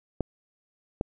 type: clicks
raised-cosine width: 2 ms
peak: -13 dBFS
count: 2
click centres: 0.207 / 1.011 s
effects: none